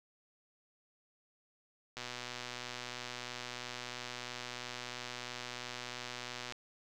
click train, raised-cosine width 0.2 ms, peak -24 dBFS, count 561, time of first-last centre 1.97-6.523 s, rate 123 Hz, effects none

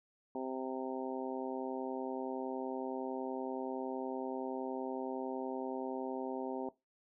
harmonic tone, 130.7 Hz, C3, 1 cent flat, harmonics 2 / 3 / 4 / 5 / 6 / 7, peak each -41 / -42 / -45 / -46 / -46 / -46 dBFS, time 0.35-6.69 s, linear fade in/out 2 ms, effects noise-tail reverb RT60 0.2 s tail -18 dB re dry

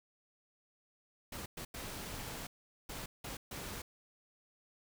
pink noise bursts at uneven times, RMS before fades -44 dBFS, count 6, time 1.32-1.46 / 1.57-1.65 / 1.74-2.47 / 2.89-3.06 / 3.24-3.37 / 3.51-3.82 s, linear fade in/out 5 ms, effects none

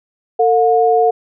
sine tone pair together, 450.7 / 719.2 Hz, A4 / F#5, +42 / -49 cents, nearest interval minor sixth, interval 809 cents, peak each -12 dBFS, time 0.39-1.11 s, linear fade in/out 10 ms, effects none

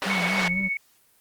pink band-pass noise, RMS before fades -27 dBFS, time 0.02-0.48 s, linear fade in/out 0 ms, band 650 to 3900 Hz, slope 12 dB/octave
triangle tone with vibrato, 185 Hz, F#3, in tune, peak -25 dBFS, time 0.05-0.69 s, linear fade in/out 20 ms, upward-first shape sine, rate 4 Hz, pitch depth 94 cents each way
sine tone with tremolo, 2217 Hz, C#7, in tune, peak -22 dBFS, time 0.1-0.77 s, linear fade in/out 2 ms, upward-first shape sine, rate 15 Hz, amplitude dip 50%
effects white hiss -61 dBFS RMS until 1.2 s + Opus 32 kbps

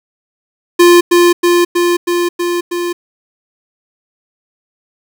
square tone with echo, 349 Hz, F4, 1 cent flat, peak -4 dBFS, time 0.79-1.01 s, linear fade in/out 10 ms, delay 320 ms, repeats 6, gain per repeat -2 dB, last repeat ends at 2.93 s, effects 7-bit

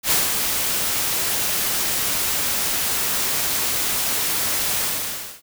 white noise with ADSR envelope, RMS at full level -17 dBFS, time 0.03-5.42 s, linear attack 80 ms, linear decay 160 ms, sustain -5 dB, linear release 610 ms, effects none

